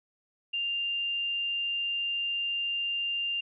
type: tone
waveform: sine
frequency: 2794 Hz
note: F7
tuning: in tune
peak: -28 dBFS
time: 0.53-3.41 s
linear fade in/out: 10 ms
effects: none